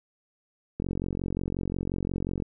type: click train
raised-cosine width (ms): 3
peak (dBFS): -17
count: 75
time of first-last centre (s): 0.8-2.423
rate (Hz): 45.6
effects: none